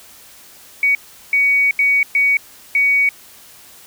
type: tone bursts at uneven times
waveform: sine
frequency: 2250 Hz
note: C#7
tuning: 25 cents sharp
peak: -11 dBFS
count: 5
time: 0.83-0.95 / 1.33-1.71 / 1.79-2.03 / 2.15-2.37 / 2.75-3.09 s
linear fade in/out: 2 ms
effects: white hiss -43 dBFS RMS until 3.86 s